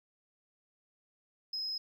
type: tone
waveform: sine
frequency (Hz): 5110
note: D#8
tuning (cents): +45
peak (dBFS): -33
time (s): 1.53-1.78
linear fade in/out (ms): 5
effects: tanh soft clip ceiling -30 dBFS + 12-bit